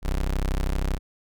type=tone; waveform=30% pulse; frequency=32.7 Hz; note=C1; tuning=in tune; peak=-20 dBFS; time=0.02-0.99 s; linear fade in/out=50 ms; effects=none